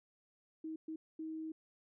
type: tone bursts at uneven times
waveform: sine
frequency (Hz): 317.5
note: D#4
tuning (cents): +35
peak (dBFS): -40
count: 3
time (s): 0.64-0.76 / 0.88-0.96 / 1.19-1.52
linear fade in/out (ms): 5
effects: none